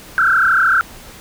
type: tone with frequency modulation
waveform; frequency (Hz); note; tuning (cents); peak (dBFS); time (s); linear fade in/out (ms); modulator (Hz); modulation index
sine; 1456; F#6; -28; -10; 0.18-0.81; 0; 33; 4
effects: pink hiss -38 dBFS RMS until 1.2 s